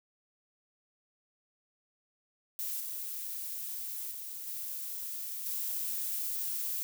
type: noise with level steps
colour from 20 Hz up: violet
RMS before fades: -36 / -39 / -42 / -39 / -35 dBFS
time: 2.59-6.83 s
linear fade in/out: 0 ms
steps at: 2.8 / 4.11 / 4.47 / 5.46 s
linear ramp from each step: 2 ms
effects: none